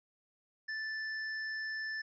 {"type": "tone with hard clipping", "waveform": "triangle", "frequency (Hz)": 1757, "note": "A6", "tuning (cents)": -3, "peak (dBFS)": -38, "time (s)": [0.68, 2.02], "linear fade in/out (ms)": 10, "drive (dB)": 15, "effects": ["resampled to 16000 Hz"]}